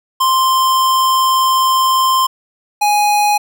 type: tone pair in turn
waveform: square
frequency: 1046.5 / 830.6 Hz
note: C6 / G#5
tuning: 0 / 0 cents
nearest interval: major third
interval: 400 cents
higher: first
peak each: -11 dBFS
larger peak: neither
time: 0.2-2.27 / 2.81-3.38 s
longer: first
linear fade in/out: 10 ms
effects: none